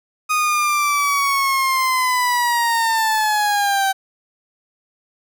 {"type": "linear sweep", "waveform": "30% pulse", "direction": "down", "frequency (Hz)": [1244.5, 770], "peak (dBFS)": -13, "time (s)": [0.29, 3.93], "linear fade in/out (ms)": 20, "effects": []}